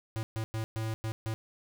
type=tone bursts at uneven times; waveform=square; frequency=111 Hz; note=A2; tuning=16 cents sharp; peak=-32 dBFS; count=6; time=0.16-0.23 / 0.36-0.44 / 0.54-0.64 / 0.76-0.94 / 1.04-1.12 / 1.26-1.34 s; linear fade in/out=0 ms; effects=none